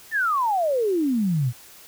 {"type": "exponential sweep", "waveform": "sine", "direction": "down", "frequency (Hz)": [1845, 114.1], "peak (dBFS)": -19, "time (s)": [0.11, 1.53], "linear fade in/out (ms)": 50, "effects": ["white hiss -47 dBFS RMS until 1.87 s"]}